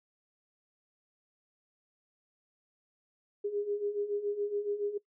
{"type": "beating tone pair", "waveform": "sine", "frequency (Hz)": [405.1, 412.2], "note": ["G#4", "G#4"], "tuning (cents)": [-43, -13], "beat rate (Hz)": 7.1, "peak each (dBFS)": [-37, -32], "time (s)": [3.44, 4.98], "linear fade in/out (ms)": 10, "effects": ["noise-tail reverb RT60 0.1 s tail -20 dB re dry"]}